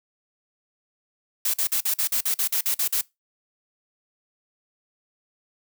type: noise bursts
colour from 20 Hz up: blue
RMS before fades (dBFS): -23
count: 12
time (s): 1.45-3.012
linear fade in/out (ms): 5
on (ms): 88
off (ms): 46
effects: noise-tail reverb RT60 0.2 s tail -22 dB re dry